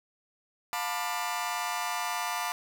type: chord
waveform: sawtooth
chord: B half-diminished seventh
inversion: second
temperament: just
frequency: 711.2 / 889 / 987.8 / 1185.3 Hz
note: F5 / A5 / B5 / D6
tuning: +31 / +18 / 0 / +16 cents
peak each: -32 dBFS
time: 0.73-2.52 s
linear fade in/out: 0 ms
effects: none